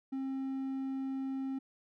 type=tone; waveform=triangle; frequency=267.3 Hz; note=C4; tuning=37 cents sharp; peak=-32 dBFS; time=0.12-1.59 s; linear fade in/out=10 ms; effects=none